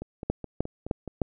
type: two click trains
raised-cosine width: 2 ms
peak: -22 / -11 dBFS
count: 6 / 4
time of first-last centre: 0.02-1.077 / 0.3-1.217 s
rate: 4.73 / 3.27 Hz
effects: none